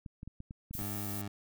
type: clicks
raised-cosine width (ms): 5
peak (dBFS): -31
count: 8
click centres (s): 0.062 / 0.231 / 0.276 / 0.404 / 0.509 / 0.71 / 0.752 / 0.817
type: noise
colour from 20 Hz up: violet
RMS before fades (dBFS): -41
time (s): 0.73-1.22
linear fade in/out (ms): 10
type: tone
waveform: 20% pulse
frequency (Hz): 101.3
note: G#2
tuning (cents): -43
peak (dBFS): -33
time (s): 0.78-1.28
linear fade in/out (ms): 5
effects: none